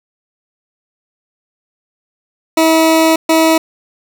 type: tone bursts at uneven times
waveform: 20% pulse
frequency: 322.3 Hz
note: E4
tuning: 39 cents flat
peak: -3 dBFS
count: 2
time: 2.57-3.16 / 3.29-3.58 s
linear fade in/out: 5 ms
effects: none